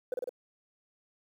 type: tone with echo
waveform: sine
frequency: 501 Hz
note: B4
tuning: 25 cents sharp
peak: -26 dBFS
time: 0.12-0.14 s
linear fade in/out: 2 ms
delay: 51 ms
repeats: 3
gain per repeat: -2 dB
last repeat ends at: 0.293 s
effects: tanh soft clip ceiling -27 dBFS + 10-bit